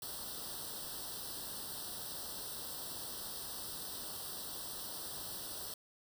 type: noise with comb filter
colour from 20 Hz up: white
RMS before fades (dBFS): -44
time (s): 0.02-5.74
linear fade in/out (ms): 2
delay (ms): 0.22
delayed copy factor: +0.95
effects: none